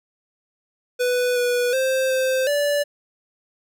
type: tone with pitch steps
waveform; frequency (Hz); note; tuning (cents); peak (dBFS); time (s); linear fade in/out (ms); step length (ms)
square; 494.8 / 489.1 / 525 / 521 / 580; B4 / B4 / C5 / C5 / D5; +3 / -17 / +6 / -7 / -22; -19; 0.99-2.84; 20; 370
effects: none